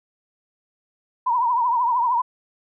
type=tone with vibrato; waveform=sine; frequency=966 Hz; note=B5; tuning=39 cents flat; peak=-17 dBFS; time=1.26-2.22 s; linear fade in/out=10 ms; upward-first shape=triangle; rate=13 Hz; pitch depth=110 cents each way; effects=none